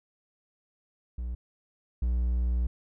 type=tone pair in turn; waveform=triangle; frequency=60.3 / 60.3 Hz; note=B1 / B1; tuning=-41 / -41 cents; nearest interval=unison; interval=0 cents; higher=neither; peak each=-29 / -22 dBFS; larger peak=second; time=1.18-1.35 / 2.02-2.67 s; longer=second; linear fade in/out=5 ms; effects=none